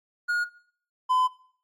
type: tone pair in turn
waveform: triangle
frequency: 1436 / 1015.4 Hz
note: F6 / B5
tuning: +48 / +48 cents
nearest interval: tritone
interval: 600 cents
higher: first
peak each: -20 / -18 dBFS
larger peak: second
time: 0.28-0.45 / 1.09-1.28 s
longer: second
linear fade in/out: 20 ms
effects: noise-tail reverb RT60 0.5 s tail -17 dB re dry + AAC 64 kbps